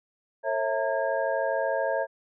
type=tone cluster; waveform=sine; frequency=451.3 / 543 / 656 / 915 / 1631 Hz; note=A4 / C#5 / E5 / A#5 / G#6; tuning=+44 / -36 / -9 / -32 / -32 cents; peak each=-35 / -28 / -28 / -33 / -34 dBFS; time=0.43-2.07 s; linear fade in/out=50 ms; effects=none